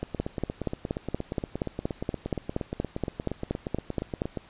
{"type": "two click trains", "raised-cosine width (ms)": 2, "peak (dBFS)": [-13, -17], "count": [18, 38], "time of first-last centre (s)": [[0.2, 4.219], [0.03, 4.373]], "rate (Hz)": [4.23, 8.52], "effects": ["pink hiss -53 dBFS RMS until 4.49 s", "resampled to 8000 Hz"]}